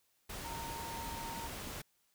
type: tone in noise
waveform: sine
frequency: 921 Hz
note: A#5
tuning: 21 cents flat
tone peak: -43 dBFS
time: 0.44-1.48 s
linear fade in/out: 10 ms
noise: pink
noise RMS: -44 dBFS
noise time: 0.29-1.82 s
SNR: -2 dB
effects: white hiss -75 dBFS RMS until 2.14 s